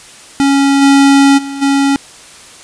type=tone with level steps; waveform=square; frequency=277.2 Hz; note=C#4; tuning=in tune; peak=-8 / -5 / -21 / -9 dBFS; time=0.4-1.96 s; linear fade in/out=0 ms; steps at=0.81 / 1.37 / 1.61 s; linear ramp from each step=20 ms; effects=white hiss -36 dBFS RMS until 2.63 s + resampled to 22050 Hz